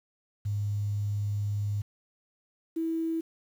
sine tone pair in turn, 102.8 / 326.4 Hz, G#2 / E4, -17 / -17 cents, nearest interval octave + minor sixth, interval 2000 cents, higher second, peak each -27 dBFS, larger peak neither, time 0.45-1.82 / 2.76-3.21 s, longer first, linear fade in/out 10 ms, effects 9-bit

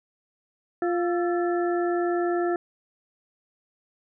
harmonic tone with a mistuned harmonic, 349.2 Hz, F4, in tune, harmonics 1 / 2 / 4 / 5, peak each -23 / -29 / -35 / -37 dBFS, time 0.82-2.56 s, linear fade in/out 2 ms, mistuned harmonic 4, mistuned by -72 cents, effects none

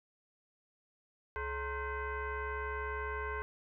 sine tone with frequency modulation, 561 Hz, C#5, 21 cents sharp, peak -35 dBFS, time 1.36-3.42 s, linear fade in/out 0 ms, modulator 494 Hz, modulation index 2.6, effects none

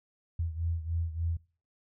sine beating tone pair, 82.41 / 85.81 Hz, E2 / F2, 0 / -30 cents, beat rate 3.4 Hz, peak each -31 / -35 dBFS, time 0.39-1.37 s, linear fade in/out 5 ms, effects noise-tail reverb RT60 0.4 s tail -22 dB re dry

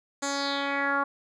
10% pulse tone with low-pass filter sweep, 280 Hz, C#4, 18 cents sharp, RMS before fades -28 dBFS, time 0.22-1.04 s, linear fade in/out 10 ms, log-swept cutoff 7600 to 1200 Hz, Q 3.8, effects none

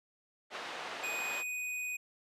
pink band-pass noise, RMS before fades -42 dBFS, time 0.5-1.44 s, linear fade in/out 50 ms, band 580 to 3300 Hz, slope 12 dB/octave
square tone, 2489 Hz, D#7, in tune, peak -36 dBFS, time 1.03-1.97 s, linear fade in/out 10 ms
effects low-pass 12000 Hz 12 dB/octave

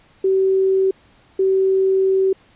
sine tone pair in turn, 382.6 / 382.6 Hz, G4 / G4, -42 / -42 cents, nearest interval unison, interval 0 cents, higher neither, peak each -13 dBFS, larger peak neither, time 0.24-0.91 / 1.39-2.33 s, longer second, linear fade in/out 5 ms, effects pink hiss -53 dBFS RMS until 2.55 s + resampled to 8000 Hz

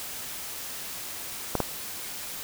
clicks, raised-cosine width 1 ms, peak -10 dBFS, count 2, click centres 1.553 / 1.603 s, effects white hiss -37 dBFS RMS until 2.43 s

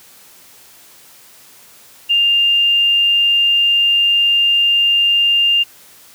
sine tone, 2801 Hz, F7, 4 cents sharp, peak -10 dBFS, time 2.09-5.64 s, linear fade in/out 20 ms, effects white hiss -44 dBFS RMS until 6.14 s + high-pass 80 Hz 12 dB/octave

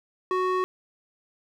square tone with band-pass filter, 370 Hz, F#4, in tune, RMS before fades -25 dBFS, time 0.31-0.64 s, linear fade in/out 0 ms, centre 850 Hz, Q 2.1, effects none

